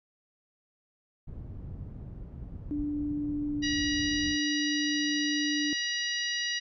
white low-pass noise, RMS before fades -41 dBFS, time 1.27-4.38 s, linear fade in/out 10 ms, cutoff 110 Hz, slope 12 dB/octave
sine tone with pitch glide, 293.7 to 295.9 Hz, D4 to D4, 0 to +13 cents, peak -29 dBFS, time 2.71-5.73 s, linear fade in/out 0 ms, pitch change +13 cents, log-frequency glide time 3.99-4.22 s
harmonic tone, 959 Hz, A#5, 49 cents sharp, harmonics 2 / 3 / 4 / 5 / 6, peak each -33 / -35 / -36 / -37 / -38 dBFS, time 3.62-6.6 s, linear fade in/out 20 ms
effects none

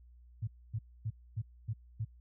sine tone bursts, 109.8 Hz, A2, 3 cents flat, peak -32 dBFS, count 6, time 0.42-2.05 s, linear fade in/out 10 ms, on 55 ms, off 260 ms, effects added 60 Hz sine -55 dBFS peak until 2.2 s

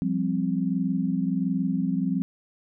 sine chord, F suspended second, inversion none, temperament equal, 174.61 / 196 / 261.6 Hz, F3 / G3 / C4, 0 / 0 / 0 cents, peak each -27 dBFS, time 0.02-2.22 s, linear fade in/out 0 ms, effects none

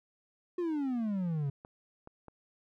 triangle exponential sweep, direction down, 363.4 to 135.5 Hz, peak -28 dBFS, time 0.58-1.5 s, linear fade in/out 5 ms
clicks, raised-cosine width 1 ms, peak -34 dBFS, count 3, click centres 1.649 / 2.074 / 2.283 s
effects none

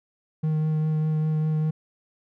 triangle tone with vibrato, 155.5 Hz, D#3, 1 cent flat, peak -19 dBFS, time 0.43-1.71 s, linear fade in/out 10 ms, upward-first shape triangle, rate 5 Hz, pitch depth 14 cents each way, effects none

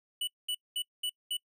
square tone bursts, 2960 Hz, F#7, in tune, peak -31 dBFS, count 5, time 0.21-1.37 s, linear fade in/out 5 ms, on 64 ms, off 210 ms, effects noise-tail reverb RT60 0.1 s tail -25 dB re dry

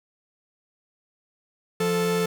45% pulse tone pair together, 174.61 / 440 Hz, F3 / A4, 0 / 0 cents, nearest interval octave + major third, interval 1600 cents, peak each -26 / -23 dBFS, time 1.8-2.26 s, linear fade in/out 5 ms, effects none

